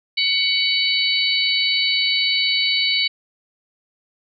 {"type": "harmonic tone with a mistuned harmonic", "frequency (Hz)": 747, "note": "F#5", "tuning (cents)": 16, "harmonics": [3, 4, 5, 6], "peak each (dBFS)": [-22, -22, -22, -22], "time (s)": [0.17, 3.08], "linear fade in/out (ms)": 10, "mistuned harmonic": 5, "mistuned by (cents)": 79, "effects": []}